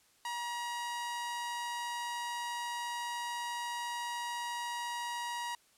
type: tone with amplitude modulation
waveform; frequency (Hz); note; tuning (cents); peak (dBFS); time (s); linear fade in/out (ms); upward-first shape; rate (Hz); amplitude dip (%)
sawtooth; 954; A#5; +40; -31; 0.25-5.55; 2; sine; 191; 25
effects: white hiss -67 dBFS RMS until 5.77 s + low-pass 11000 Hz 12 dB/octave